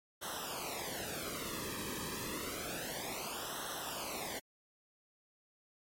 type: noise with flanger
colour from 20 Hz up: pink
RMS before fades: -41 dBFS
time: 0.21-4.4 s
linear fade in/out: 20 ms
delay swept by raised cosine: 0.42 to 1.42 ms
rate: 0.29 Hz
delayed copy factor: -0.95
effects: MP3 64 kbps